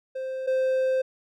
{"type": "tone pair in turn", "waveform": "triangle", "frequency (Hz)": [523.3, 521.5], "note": ["C5", "C5"], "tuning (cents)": [0, -6], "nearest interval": "unison", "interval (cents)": 6, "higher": "first", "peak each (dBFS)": [-27, -19], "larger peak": "second", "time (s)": [[0.15, 0.47], [0.47, 1.02]], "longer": "second", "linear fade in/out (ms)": 10, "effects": []}